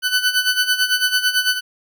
20% pulse tone with tremolo, 1499 Hz, F#6, 22 cents sharp, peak -8 dBFS, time 0.02-1.61 s, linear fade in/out 50 ms, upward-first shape sine, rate 9 Hz, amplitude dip 75%, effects none

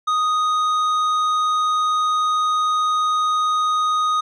sine tone with tanh clipping, 1244.5 Hz, D#6, in tune, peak -18 dBFS, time 0.07-4.21 s, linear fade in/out 10 ms, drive 9 dB, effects none

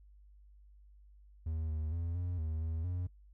triangle tone with pitch steps, 79.7 / 77.7 / 84.2 / 88.6 / 79.2 / 80.9 / 89.5 Hz, D#2 / D#2 / E2 / F2 / D#2 / E2 / F2, +42 / -2 / +37 / +25 / +31 / -32 / +43 cents, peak -32 dBFS, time 1.46-3.07 s, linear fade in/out 5 ms, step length 230 ms, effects noise-tail reverb RT60 0.1 s tail -20 dB re dry + added 50 Hz sine -56 dBFS peak until 3.33 s

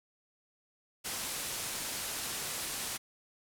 white low-pass noise, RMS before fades -38 dBFS, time 1.04-2.98 s, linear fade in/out 20 ms, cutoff 12000 Hz, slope 24 dB/octave, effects none

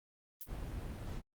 violet noise with exponential decay, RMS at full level -41 dBFS, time 0.41-0.53 s, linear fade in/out 1 ms, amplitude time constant 24 ms
brown noise, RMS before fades -42 dBFS, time 0.46-1.22 s, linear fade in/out 50 ms
effects Opus 32 kbps

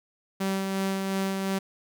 sawtooth tone with tremolo, 193.2 Hz, G3, 25 cents flat, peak -21 dBFS, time 0.4-1.59 s, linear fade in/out 10 ms, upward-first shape sine, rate 2.8 Hz, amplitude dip 30%, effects none

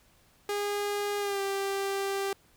sawtooth tone with pitch glide, 409.2 to 393.4 Hz, G#4 to G4, -26 to +6 cents, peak -25 dBFS, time 0.49-2.33 s, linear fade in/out 2 ms, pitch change -68 cents, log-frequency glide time 1.19-1.41 s, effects pink hiss -63 dBFS RMS until 2.56 s

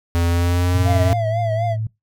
square tone with pitch glide, 85.4 to 90.37 Hz, F2 to F#2, -38 to -40 cents, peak -16 dBFS, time 0.15-1.13 s, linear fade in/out 0 ms, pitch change +98 cents, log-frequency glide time 0.27-0.8 s
sine tone, 110 Hz, A2, in tune, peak -20 dBFS, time 0.74-1.87 s, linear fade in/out 5 ms
triangle tone with vibrato, 670 Hz, E5, 28 cents sharp, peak -18 dBFS, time 0.84-1.77 s, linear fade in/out 50 ms, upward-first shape triangle, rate 4 Hz, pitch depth 93 cents each way
effects noise-tail reverb RT60 0.2 s tail -23 dB re dry

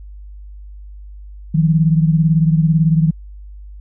sine beating tone pair, 158.4 / 176.4 Hz, D#3 / F3, +31 / +18 cents, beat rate 18 Hz, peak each -11 / -17 dBFS, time 1.54-3.11 s, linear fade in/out 10 ms, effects added 50 Hz sine -32 dBFS peak until 3.8 s

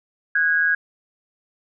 sine tone pair together, 1480 / 1642.3 Hz, F#6 / G#6, 0 / -20 cents, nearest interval major second, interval 180 cents, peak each -22 / -17 dBFS, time 0.35-0.75 s, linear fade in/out 5 ms, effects none

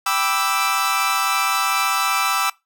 sawtooth chord, E minor seventh, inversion first, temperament equal, 784 / 987.8 / 1174.7 / 1318.5 Hz, G5 / B5 / D6 / E6, 0 / 0 / 0 / 0 cents, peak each -22 / -23 / -20 / -17 dBFS, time 0.06-2.5 s, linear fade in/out 5 ms, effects noise-tail reverb RT60 0.2 s tail -21 dB re dry

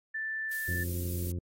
sine tone, 1765 Hz, A6, 5 cents sharp, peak -32 dBFS, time 0.14-0.84 s, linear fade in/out 10 ms
violet noise, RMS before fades -40 dBFS, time 0.51-1.32 s, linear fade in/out 5 ms
harmonic tone, 88 Hz, F2, 14 cents sharp, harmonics 1 / 2 / 3 / 4 / 5 / 6, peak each -32 / -41 / -45 / -44 / -55 / -54 dBFS, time 0.68-1.39 s, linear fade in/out 5 ms
effects AAC 48 kbps

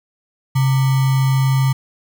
sine tone with sample-and-hold, 133.6 Hz, C3, 36 cents sharp, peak -12 dBFS, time 0.55-1.73 s, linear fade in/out 10 ms, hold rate 1050 Hz, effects none

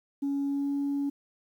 sine tone with pitch glide, 280 to 281.9 Hz, C#4 to C#4, +18 to +29 cents, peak -25 dBFS, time 0.22-1.1 s, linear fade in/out 10 ms, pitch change +11 cents, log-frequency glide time 0.47-0.75 s, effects tanh soft clip ceiling -24 dBFS + 10-bit

